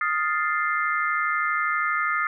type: chord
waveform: sine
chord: F dominant seventh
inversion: third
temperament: equal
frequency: 1244.5 / 1396.9 / 1760 / 2093 Hz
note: Eb6 / F6 / A6 / C7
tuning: 0 / 0 / 0 / 0 cents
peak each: -25 / -28 / -29 / -28 dBFS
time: 0.01-2.27 s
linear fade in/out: 2 ms
effects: none